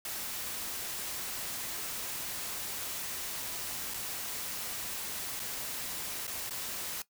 white noise with dropouts, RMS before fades -38 dBFS, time 0.05-7.02 s, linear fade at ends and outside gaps 2 ms, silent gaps 3.938-3.942 / 5.395-5.399 / 6.269-6.277 / 6.496-6.507 s, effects noise-tail reverb RT60 0.1 s tail -17 dB re dry

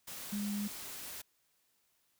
sine tone in noise, 205.1 Hz, G#3, 21 cents flat, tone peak -34 dBFS, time 0.32-0.68 s, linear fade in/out 10 ms, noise white, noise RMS -45 dBFS, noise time 0.07-1.22 s, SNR +8 dB, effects white hiss -75 dBFS RMS until 2.19 s

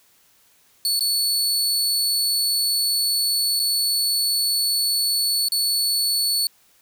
sawtooth tone with dropouts, 4435 Hz, C#8, in tune, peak -16 dBFS, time 0.85-6.47 s, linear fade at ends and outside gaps 1 ms, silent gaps 0.994-1.007 / 3.594-3.598 / 5.485-5.52 s, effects white hiss -58 dBFS RMS until 6.81 s

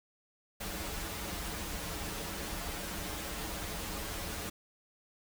pink noise with comb filter, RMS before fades -39 dBFS, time 0.6-4.5 s, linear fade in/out 10 ms, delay 7.9 ms, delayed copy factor -0.75, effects none

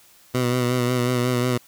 15% pulse tone with vibrato, 124 Hz, B2, 7 cents sharp, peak -13 dBFS, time 0.34-1.58 s, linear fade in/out 10 ms, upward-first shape sine, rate 5.5 Hz, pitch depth 37 cents each way, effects white hiss -53 dBFS RMS until 1.67 s

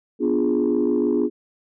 sine chord, B diminished seventh, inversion none, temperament equal, 246.9 / 293.7 / 349.2 / 415.3 Hz, B3 / D4 / F4 / Ab4, 0 / 0 / 0 / 0 cents, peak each -22 dBFS, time 0.19-1.3 s, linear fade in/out 50 ms, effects tanh soft clip ceiling -11 dBFS

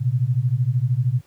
sine beating tone pair, 118.3 / 131.3 Hz, A#2 / C3, +26 / +6 cents, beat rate 13 Hz, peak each -20 dBFS, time 0-1.21 s, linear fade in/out 20 ms, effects pink hiss -59 dBFS RMS until 1.26 s + high-pass 60 Hz 12 dB/octave

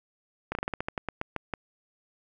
slowing click train, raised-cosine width 0.5 ms, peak -15 dBFS, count 13, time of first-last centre 0.52-1.538 s, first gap 31 ms, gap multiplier 1.17, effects none

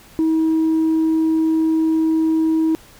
sine tone, 320 Hz, D#4, 49 cents sharp, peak -12 dBFS, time 0.19-2.75 s, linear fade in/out 0 ms, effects tanh soft clip ceiling -12 dBFS + pink hiss -46 dBFS RMS until 2.99 s

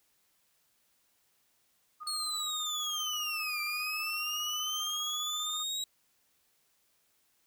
sine tone with tremolo, 1232 Hz, D#6, 17 cents flat, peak -39 dBFS, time 2-5.64 s, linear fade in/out 20 ms, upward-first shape square, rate 15 Hz, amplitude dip 45%
30% pulse linear two-way sweep, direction down then up, 4346 to 2349 to 3847 Hz, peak -30 dBFS, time 2.07-5.84 s, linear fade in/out 2 ms, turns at 3.61 s
effects white hiss -72 dBFS RMS until 7.46 s

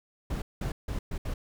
brown noise bursts at uneven times, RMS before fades -32 dBFS, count 5, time 0.3-0.42 / 0.61-0.72 / 0.88-0.99 / 1.11-1.18 / 1.25-1.34 s, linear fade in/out 5 ms, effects none

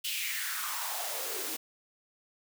white noise with high-pass filter sweep, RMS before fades -35 dBFS, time 0.04-1.57 s, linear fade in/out 10 ms, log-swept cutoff 3100 to 300 Hz, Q 4, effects none

